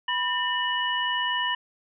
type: tone cluster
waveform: sine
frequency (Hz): 985 / 1806 / 2941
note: B5 / A6 / F#7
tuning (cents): -5 / +45 / -11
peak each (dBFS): -28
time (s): 0.08-1.55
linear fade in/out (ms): 5
effects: none